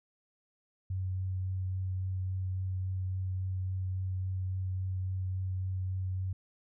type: tone with vibrato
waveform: sine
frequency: 93.5 Hz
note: F#2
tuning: 19 cents sharp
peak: -31 dBFS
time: 0.9-6.33 s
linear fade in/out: 5 ms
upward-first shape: triangle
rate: 3.6 Hz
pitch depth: 12 cents each way
effects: none